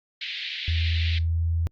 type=band-pass noise; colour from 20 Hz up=white; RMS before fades=-33 dBFS; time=0.21-1.19 s; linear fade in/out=5 ms; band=1900 to 4100 Hz; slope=48 dB/octave
type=tone with pitch glide; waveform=sine; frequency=82.41 to 83.03 Hz; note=E2 to E2; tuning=0 to +13 cents; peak=-21 dBFS; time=0.68-1.67 s; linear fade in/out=0 ms; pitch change=+13 cents; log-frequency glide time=1.22-1.4 s
effects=Opus 32 kbps